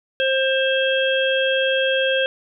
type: harmonic tone with a mistuned harmonic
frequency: 530 Hz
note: C5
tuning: 22 cents sharp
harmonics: 1 / 3 / 5 / 6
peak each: -19 / -23 / -26 / -24 dBFS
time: 0.2-2.26 s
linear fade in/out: 0 ms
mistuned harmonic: 6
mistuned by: +37 cents
effects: none